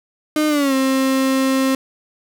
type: tone with pitch glide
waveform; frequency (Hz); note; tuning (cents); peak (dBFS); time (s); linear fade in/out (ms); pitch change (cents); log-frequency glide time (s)
35% pulse; 305.2 to 265.7; D#4 to C4; -33 to +27; -13; 0.36-1.75; 2; -240; 0.48-0.74
effects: none